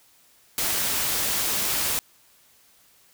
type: noise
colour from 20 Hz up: white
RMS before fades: -25 dBFS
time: 0.58-1.99 s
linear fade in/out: 0 ms
effects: white hiss -58 dBFS RMS until 3.13 s